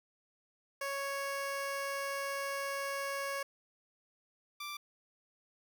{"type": "tone pair in turn", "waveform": "15% pulse", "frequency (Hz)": [554.4, 1174.7], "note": ["C#5", "D6"], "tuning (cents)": [0, 0], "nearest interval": "octave + minor second", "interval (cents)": 1300, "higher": "second", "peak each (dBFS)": [-29, -34], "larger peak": "first", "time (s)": [[0.81, 3.43], [4.6, 4.77]], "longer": "first", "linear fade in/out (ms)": 5, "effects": []}